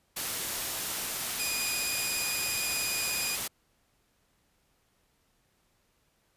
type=noise; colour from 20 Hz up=white; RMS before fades=-33 dBFS; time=0.16-3.48 s; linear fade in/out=10 ms
type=tone with vibrato; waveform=15% pulse; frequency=2464 Hz; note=D#7; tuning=17 cents flat; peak=-24 dBFS; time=1.39-3.36 s; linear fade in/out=10 ms; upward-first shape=sine; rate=17 Hz; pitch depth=17 cents each way
effects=pink hiss -71 dBFS RMS until 6.36 s + resampled to 32000 Hz